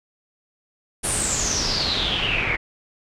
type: noise with low-pass filter sweep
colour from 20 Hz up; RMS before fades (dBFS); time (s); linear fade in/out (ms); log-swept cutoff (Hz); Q
pink; -23; 1.03-2.57; 20; 9900 to 2100; 9.1
effects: none